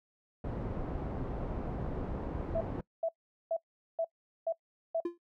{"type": "low-pass noise", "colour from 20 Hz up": "pink", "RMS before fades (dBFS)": -37, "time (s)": [0.44, 2.81], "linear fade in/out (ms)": 5, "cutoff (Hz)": 680, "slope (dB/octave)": 12}
{"type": "tone bursts", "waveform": "sine", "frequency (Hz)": 659.3, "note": "E5", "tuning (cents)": 0, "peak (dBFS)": -28, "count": 6, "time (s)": [2.55, 5.004], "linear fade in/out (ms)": 5, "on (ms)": 59, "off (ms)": 420}
{"type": "tone with exponential decay", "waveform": "triangle", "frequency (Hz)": 344.9, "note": "F4", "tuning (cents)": -22, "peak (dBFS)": -25, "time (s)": [5.05, 5.18], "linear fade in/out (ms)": 5, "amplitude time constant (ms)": 27}
{"effects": ["noise-tail reverb RT60 0.1 s tail -23 dB re dry"]}